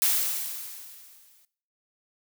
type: noise with exponential decay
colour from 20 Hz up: blue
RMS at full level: -21 dBFS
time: 0.02-1.45 s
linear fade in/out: 1 ms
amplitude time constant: 310 ms
effects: noise-tail reverb RT60 0.5 s tail -18 dB re dry